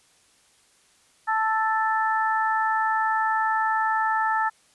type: harmonic tone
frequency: 440 Hz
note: A4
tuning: in tune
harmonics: 2 / 3 / 4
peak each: -23 / -26 / -27 dBFS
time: 1.27-4.5 s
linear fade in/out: 20 ms
effects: white hiss -60 dBFS RMS until 4.74 s + resampled to 24000 Hz